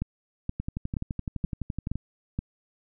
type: two click trains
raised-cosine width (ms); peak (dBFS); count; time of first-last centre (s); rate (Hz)
5; -16 / -18; 6 / 17; 0.02-2.39 / 0.6-1.956; 2.11 / 11.8
effects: none